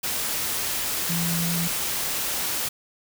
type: tone in noise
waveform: sine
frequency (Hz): 170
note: F3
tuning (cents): -46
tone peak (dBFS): -25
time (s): 1.09-1.68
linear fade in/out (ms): 10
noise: white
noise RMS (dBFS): -27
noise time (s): 0.03-2.69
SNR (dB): -1
effects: none